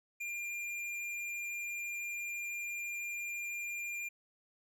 sine tone with tanh clipping, 2398 Hz, D7, 36 cents sharp, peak -39 dBFS, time 0.2-4.09 s, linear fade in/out 10 ms, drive 14 dB, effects none

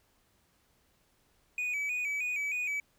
triangle tone with vibrato, 2379 Hz, D7, 22 cents sharp, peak -29 dBFS, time 1.58-2.8 s, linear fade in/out 2 ms, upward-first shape square, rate 3.2 Hz, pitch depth 67 cents each way, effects pink hiss -70 dBFS RMS until 2.98 s

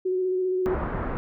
sine tone with vibrato, 370 Hz, F#4, in tune, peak -22 dBFS, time 0.05-0.75 s, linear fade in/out 10 ms, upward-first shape square, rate 15 Hz, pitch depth 17 cents each way
pink low-pass noise, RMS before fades -29 dBFS, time 0.66-1.17 s, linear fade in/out 0 ms, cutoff 1500 Hz, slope 24 dB/octave
effects none

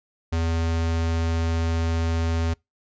square tone, 82.5 Hz, E2, 2 cents sharp, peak -22 dBFS, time 0.32-2.54 s, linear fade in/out 10 ms, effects noise-tail reverb RT60 0.2 s tail -26 dB re dry + resampled to 16000 Hz

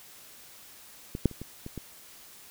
clicks, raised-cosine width 3 ms, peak -20 / -8 / -30 / -25 / -25 / -23 dBFS, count 6, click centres 1.151 / 1.257 / 1.313 / 1.416 / 1.664 / 1.777 s, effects white hiss -51 dBFS RMS until 2.5 s

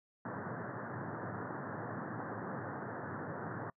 pink band-pass noise, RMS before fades -42 dBFS, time 0.25-3.7 s, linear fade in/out 2 ms, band 100 to 1800 Hz, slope 96 dB/octave, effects noise-tail reverb RT60 0.1 s tail -26 dB re dry

